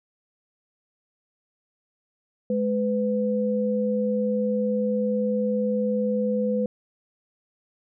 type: tone pair together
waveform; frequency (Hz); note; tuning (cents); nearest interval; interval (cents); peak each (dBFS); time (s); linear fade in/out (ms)
sine; 210.6 / 501; G#3 / B4; +24 / +25; octave + minor third; 1501; -24; 2.5-6.66; 2
effects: none